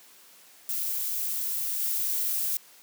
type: noise with level steps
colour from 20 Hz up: violet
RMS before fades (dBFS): -30 / -28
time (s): 0.69-2.57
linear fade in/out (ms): 2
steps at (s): 1.79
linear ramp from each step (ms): 20
effects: white hiss -54 dBFS RMS until 2.82 s + high-pass 200 Hz 12 dB/octave